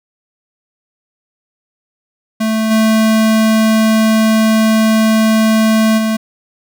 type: tone with level steps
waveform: square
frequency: 220 Hz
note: A3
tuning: in tune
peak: -13 / -9 / -13 dBFS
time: 2.4-6.17 s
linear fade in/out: 10 ms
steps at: 2.7 / 5.97 s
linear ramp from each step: 20 ms
effects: none